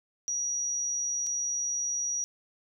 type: tone with dropouts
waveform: sine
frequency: 5780 Hz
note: F#8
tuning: 41 cents flat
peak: -28 dBFS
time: 0.28-2.24 s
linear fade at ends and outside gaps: 0 ms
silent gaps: 1.265-1.268 s
effects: none